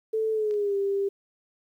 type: tone with pitch glide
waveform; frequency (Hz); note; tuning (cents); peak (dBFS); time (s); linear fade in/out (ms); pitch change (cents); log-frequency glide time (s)
sine; 440 to 396.6; A4 to G4; 0 to +20; -23; 0.13-1.09; 10; -180; 0.32-0.76
type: clicks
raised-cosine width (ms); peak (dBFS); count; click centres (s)
0.2; -32 / -38; 2; 0.51 / 0.54
effects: 10-bit